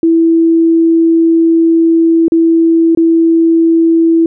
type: tone with dropouts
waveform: sine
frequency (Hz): 329.6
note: E4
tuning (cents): 0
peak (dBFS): -5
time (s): 0.03-4.26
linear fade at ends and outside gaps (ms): 2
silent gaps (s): 2.282-2.32 / 2.95-2.973
effects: none